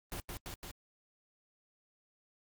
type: noise with echo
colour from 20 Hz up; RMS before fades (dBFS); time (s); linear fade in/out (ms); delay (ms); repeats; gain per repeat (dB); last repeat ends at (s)
pink; -40; 0.12-0.2; 0; 170; 3; -2; 0.71
effects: Opus 24 kbps